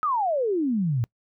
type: exponential sweep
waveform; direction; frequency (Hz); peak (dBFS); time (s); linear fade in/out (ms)
sine; down; 1300 to 110; -21; 0.03-1.04; 0
effects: noise-tail reverb RT60 0.1 s tail -26 dB re dry